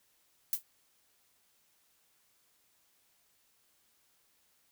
violet noise with exponential decay, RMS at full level -26 dBFS, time 0.53-0.63 s, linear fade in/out 1 ms, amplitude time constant 20 ms, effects white hiss -71 dBFS RMS until 4.71 s

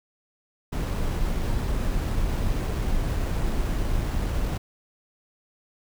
brown noise with sample-and-hold, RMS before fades -25 dBFS, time 0.72-4.58 s, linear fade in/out 10 ms, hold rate 8820 Hz, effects none

